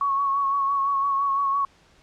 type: tone with vibrato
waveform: sine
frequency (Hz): 1108.7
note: C#6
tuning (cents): 0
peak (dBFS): -20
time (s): 0.01-1.65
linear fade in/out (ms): 2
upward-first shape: sine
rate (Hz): 5.9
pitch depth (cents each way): 29
effects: pink hiss -57 dBFS RMS until 2.02 s + low-pass 6000 Hz 12 dB/octave